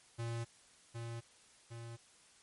square tone with echo, 116.54 Hz, A#2, in tune, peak -38 dBFS, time 0.18-0.45 s, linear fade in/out 20 ms, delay 760 ms, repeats 2, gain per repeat -4 dB, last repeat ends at 1.97 s, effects white hiss -64 dBFS RMS until 2.42 s + MP3 48 kbps

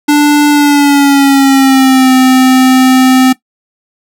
square tone with pitch glide, 293.7 to 258.7 Hz, D4 to C4, 0 to -19 cents, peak -4 dBFS, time 0.08-3.33 s, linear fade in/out 10 ms, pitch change -219 cents, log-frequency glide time 0.5-2.12 s, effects noise-tail reverb RT60 0.1 s tail -17 dB re dry

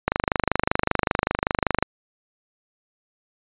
click train, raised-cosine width 0.5 ms, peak -3 dBFS, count 45, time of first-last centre 0.08-1.826 s, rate 25.2 Hz, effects resampled to 8000 Hz

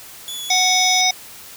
sawtooth tone with vibrato, 3416 Hz, G#7, 48 cents sharp, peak -24 dBFS, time 0.28-1.01 s, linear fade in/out 0 ms, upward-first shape sine, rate 4.5 Hz, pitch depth 15 cents each way
harmonic tone, 740 Hz, F#5, in tune, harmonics 1 / 3 / 5 / 7 / 8, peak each -20 / -20 / -20 / -20 / -20 dBFS, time 0.5-1.11 s, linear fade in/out 5 ms
effects white hiss -39 dBFS RMS until 1.56 s

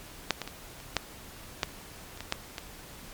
clicks, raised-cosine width 0.2 ms, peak -6 / -16 / -20 / -29 / -7 / -8 / -28 / -19 / -9 / -17 dBFS, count 10, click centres 0.307 / 0.417 / 0.476 / 0.802 / 0.967 / 1.632 / 2.175 / 2.206 / 2.324 / 2.582 s, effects pink hiss -47 dBFS RMS until 3.13 s + MP3 96 kbps

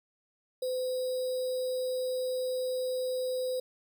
sine tone with sample-and-hold, 510 Hz, C5, 44 cents flat, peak -29 dBFS, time 0.62-3.6 s, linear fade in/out 5 ms, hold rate 4410 Hz, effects none

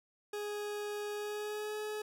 40% pulse tone with pitch glide, 415.3 to 424.8 Hz, G#4 to G#4, 0 to +39 cents, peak -36 dBFS, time 0.33-2.02 s, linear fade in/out 5 ms, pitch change +39 cents, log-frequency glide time 1.13-1.77 s, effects none

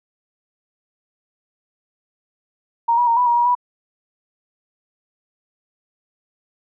sine tone with pitch steps, 932 / 967 / 928 / 986 / 950 / 957 / 980 Hz, A#5 / B5 / A#5 / B5 / A#5 / A#5 / B5, -1 / -37 / -8 / -3 / +33 / +45 / -14 cents, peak -13 dBFS, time 2.88-3.552 s, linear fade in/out 10 ms, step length 96 ms, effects none

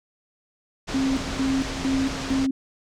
pink low-pass noise, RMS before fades -31 dBFS, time 0.87-2.47 s, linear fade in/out 20 ms, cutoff 6900 Hz, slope 24 dB/octave
sine tone with tremolo, 267.4 Hz, C4, 38 cents sharp, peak -20 dBFS, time 0.94-2.51 s, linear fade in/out 5 ms, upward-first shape square, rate 2.2 Hz, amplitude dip 80%
effects none

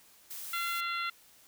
blue noise, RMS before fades -42 dBFS, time 0.3-0.81 s, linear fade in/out 10 ms
harmonic tone, 686 Hz, F5, 31 cents flat, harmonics 2 / 3 / 4 / 5 / 6, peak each -34 / -38 / -40 / -42 / -44 dBFS, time 0.53-1.1 s, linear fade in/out 5 ms
effects white hiss -60 dBFS RMS until 1.47 s

